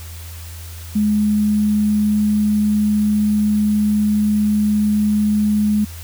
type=tone with sample-and-hold; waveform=sine; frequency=210 Hz; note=G#3; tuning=19 cents sharp; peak=-13 dBFS; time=0.95-5.85 s; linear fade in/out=10 ms; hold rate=11025 Hz; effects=added 83 Hz sine -31 dBFS peak until 6.03 s + white hiss -39 dBFS RMS until 6.03 s